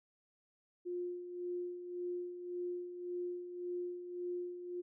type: tone with tremolo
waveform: sine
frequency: 354.7 Hz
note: F4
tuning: 27 cents sharp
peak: -36 dBFS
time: 0.85-4.82 s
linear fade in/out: 20 ms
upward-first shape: sine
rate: 1.8 Hz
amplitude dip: 60%
effects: none